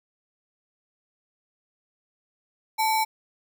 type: tone with sample-and-hold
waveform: sine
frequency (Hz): 880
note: A5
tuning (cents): 0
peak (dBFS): -20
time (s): 2.78-3.05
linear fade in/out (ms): 20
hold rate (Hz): 3150
effects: none